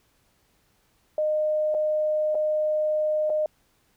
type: tone with dropouts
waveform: sine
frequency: 613 Hz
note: D#5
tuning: 26 cents flat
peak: -21 dBFS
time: 1.18-3.46 s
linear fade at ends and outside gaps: 2 ms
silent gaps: 1.743-1.747 / 2.347-2.352 / 3.297-3.301 s
effects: pink hiss -66 dBFS RMS until 3.96 s